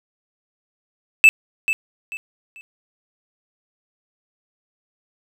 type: tone with echo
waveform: triangle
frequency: 2633 Hz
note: E7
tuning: 3 cents flat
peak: -4 dBFS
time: 1.24-1.29 s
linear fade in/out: 0 ms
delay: 440 ms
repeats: 3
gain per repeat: -11 dB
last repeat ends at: 2.61 s
effects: none